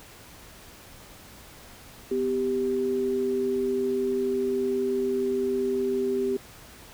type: tone pair together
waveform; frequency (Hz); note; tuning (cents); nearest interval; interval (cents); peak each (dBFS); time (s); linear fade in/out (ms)
sine; 250.9 / 392; B3 / G4; +28 / 0; minor sixth; 772; -30 / -24; 2.11-6.37; 5
effects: pink hiss -48 dBFS RMS until 6.93 s

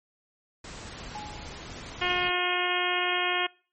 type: noise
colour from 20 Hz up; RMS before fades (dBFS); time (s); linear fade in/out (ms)
pink; -41; 0.64-2.3; 5
type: tone with exponential decay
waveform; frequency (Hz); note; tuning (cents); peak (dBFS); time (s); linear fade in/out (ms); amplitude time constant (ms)
sine; 840; G#5; +19; -34; 1.15-1.8; 0; 140
type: harmonic tone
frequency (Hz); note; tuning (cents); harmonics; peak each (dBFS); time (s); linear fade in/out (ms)
358.5; F4; +45; 1 / 2 / 3 / 4 / 5 / 6 / 7 / 8 / 9; -33 / -33 / -33 / -33 / -33 / -33 / -33 / -33 / -33; 2.01-3.47; 10
effects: noise-tail reverb RT60 0.4 s tail -25 dB re dry + MP3 32 kbps

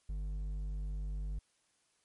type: tone with hard clipping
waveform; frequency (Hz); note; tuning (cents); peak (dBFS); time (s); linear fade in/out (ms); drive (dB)
sine; 50; G1; +35; -37; 0.09-1.39; 5; 6
effects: white hiss -74 dBFS RMS until 2.04 s + MP3 48 kbps

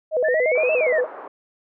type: tone with vibrato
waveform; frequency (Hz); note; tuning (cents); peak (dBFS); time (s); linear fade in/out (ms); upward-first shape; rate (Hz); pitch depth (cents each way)
sine; 560; C#5; +18; -17; 0.11-1.07; 50; square; 8.6; 200
type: exponential two-way sweep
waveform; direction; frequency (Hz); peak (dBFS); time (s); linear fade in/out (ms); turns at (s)
sine; up then down; 1716 to 2692 to 1716; -23; 0.24-1.01; 10; 0.74
type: band-pass noise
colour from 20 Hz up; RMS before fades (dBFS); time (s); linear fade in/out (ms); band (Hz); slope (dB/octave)
pink; -37; 0.55-1.28; 5; 430 to 1300; 24
effects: none

